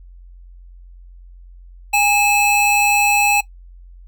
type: tone pair together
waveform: square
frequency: 819.5 / 2600 Hz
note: G#5 / E7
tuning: -23 / -24 cents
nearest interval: octave + minor sixth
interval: 1999 cents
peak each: -16 dBFS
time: 1.93-3.41 s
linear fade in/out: 10 ms
effects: noise-tail reverb RT60 0.1 s tail -18 dB re dry + added 44 Hz sine -38 dBFS peak until 4.07 s